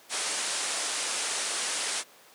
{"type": "low-pass noise", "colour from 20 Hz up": "white", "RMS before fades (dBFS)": -31, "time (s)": [0.09, 2.04], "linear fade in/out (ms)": 50, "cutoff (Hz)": 10000, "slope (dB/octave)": 96, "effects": ["pink hiss -54 dBFS RMS until 2.34 s", "high-pass 400 Hz 12 dB/octave"]}